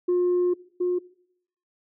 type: tone pair in turn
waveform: sine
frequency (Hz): 356.8 / 358.1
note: F4 / F4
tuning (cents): +37 / +43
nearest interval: unison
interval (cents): 6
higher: second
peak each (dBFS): -17 / -20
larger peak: first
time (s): 0.08-0.54 / 0.8-0.99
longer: first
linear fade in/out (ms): 10
effects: noise-tail reverb RT60 0.7 s tail -22 dB re dry + tanh soft clip ceiling -17 dBFS